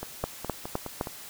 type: two click trains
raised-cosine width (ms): 1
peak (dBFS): -20 / -13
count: 6 / 4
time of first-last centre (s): 0.03-1.072 / 0.24-1.011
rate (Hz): 4.8 / 3.89
effects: white hiss -44 dBFS RMS until 1.29 s